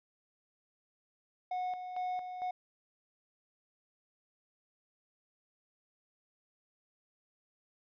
triangle tone with tremolo, 731 Hz, F#5, 21 cents flat, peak -31 dBFS, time 1.51-2.51 s, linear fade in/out 5 ms, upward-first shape square, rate 2.2 Hz, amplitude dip 55%, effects resampled to 11025 Hz

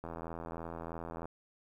click train, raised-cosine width 1 ms, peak -28 dBFS, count 102, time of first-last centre 0.04-1.255 s, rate 83.1 Hz, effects 11-bit

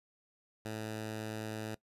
10% pulse tone, 109 Hz, A2, 16 cents flat, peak -30 dBFS, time 0.65-1.75 s, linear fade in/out 5 ms, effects noise-tail reverb RT60 0.1 s tail -20 dB re dry + resampled to 32000 Hz

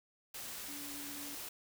sine tone in noise, 287.5 Hz, D4, 37 cents flat, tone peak -49 dBFS, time 0.68-1.35 s, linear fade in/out 5 ms, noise white, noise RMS -45 dBFS, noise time 0.34-1.49 s, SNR -7 dB, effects none

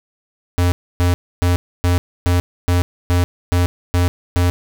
square tone bursts, 88.4 Hz, F2, 22 cents sharp, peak -13 dBFS, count 10, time 0.58-4.5 s, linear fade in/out 0 ms, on 140 ms, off 280 ms, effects none

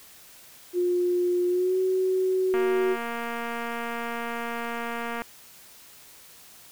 sine tone with pitch glide, 355.7 to 374 Hz, F4 to F#4, +32 to +19 cents, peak -21 dBFS, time 0.73-2.97 s, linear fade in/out 50 ms, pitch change +87 cents, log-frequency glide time 1.48-1.78 s
click train, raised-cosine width 0.5 ms, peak -18 dBFS, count 628, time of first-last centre 2.54-5.219 s, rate 234 Hz
effects white hiss -50 dBFS RMS until 6.71 s

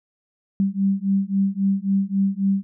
sine beating tone pair, 193.9 / 197.6 Hz, G3 / G3, -19 / +14 cents, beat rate 3.7 Hz, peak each -21 dBFS, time 0.6-2.63 s, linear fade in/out 0 ms, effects none

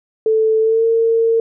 sine tone with pitch glide, 440 to 455.3 Hz, A4 to A#4, 0 to -41 cents, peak -11 dBFS, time 0.26-1.4 s, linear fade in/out 2 ms, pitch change +59 cents, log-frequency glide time 0.6-0.85 s, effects none

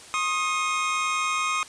25% pulse tone pair together, 1075.5 / 1244.5 Hz, C6 / D#6, +47 / 0 cents, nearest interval minor third, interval 253 cents, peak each -25 / -21 dBFS, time 0.14-1.63 s, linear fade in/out 0 ms, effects white hiss -45 dBFS RMS until 1.68 s + resampled to 22050 Hz

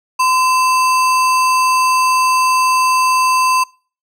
sine tone with sample-and-hold, 1024 Hz, C6, 38 cents flat, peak -10 dBFS, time 0.19-3.64 s, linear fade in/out 10 ms, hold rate 3675 Hz, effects noise-tail reverb RT60 0.4 s tail -26 dB re dry + low-pass 11000 Hz 12 dB/octave

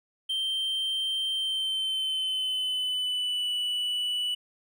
triangle tone with pitch glide, 3136 to 2960 Hz, G7 to F#7, 0 to 0 cents, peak -25 dBFS, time 0.29-4.35 s, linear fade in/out 10 ms, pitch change -100 cents, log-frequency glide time 1.33-3.51 s, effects none

